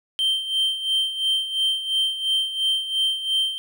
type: tone with tremolo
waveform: triangle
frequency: 3133 Hz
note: G7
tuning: 2 cents flat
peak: -16 dBFS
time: 0.19-3.58 s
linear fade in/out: 0 ms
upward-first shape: sine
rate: 2.9 Hz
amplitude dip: 70%
effects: none